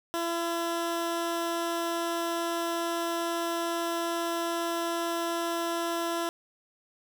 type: tone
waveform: 15% pulse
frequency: 337.8 Hz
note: E4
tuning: 42 cents sharp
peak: -22 dBFS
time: 0.14-6.29 s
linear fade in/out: 0 ms
effects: none